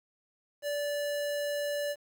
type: tone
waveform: square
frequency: 581 Hz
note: D5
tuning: 19 cents flat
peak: -31 dBFS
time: 0.62-1.96 s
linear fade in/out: 50 ms
effects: 10-bit